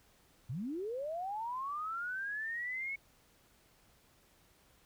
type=linear sweep; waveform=sine; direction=up; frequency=104.4 to 2217 Hz; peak=-36 dBFS; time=0.49-2.96 s; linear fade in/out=10 ms; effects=pink hiss -67 dBFS RMS until 4.85 s